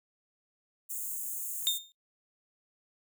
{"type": "high-pass noise", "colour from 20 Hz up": "white", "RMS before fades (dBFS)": -37, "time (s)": [0.89, 1.79], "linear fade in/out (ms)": 20, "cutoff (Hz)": 6600, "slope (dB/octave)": 96}
{"type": "tone with exponential decay", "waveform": "35% pulse", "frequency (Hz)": 3641, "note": "A#7", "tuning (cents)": -41, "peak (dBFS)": -20, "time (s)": [1.67, 1.92], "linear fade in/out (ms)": 0, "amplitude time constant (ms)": 54}
{"effects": ["noise-tail reverb RT60 0.2 s tail -26 dB re dry"]}